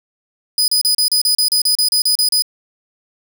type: tone bursts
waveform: sawtooth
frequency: 4978 Hz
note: D#8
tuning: in tune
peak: -9 dBFS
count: 14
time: 0.58-2.422 s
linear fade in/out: 2 ms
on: 100 ms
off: 34 ms
effects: 8-bit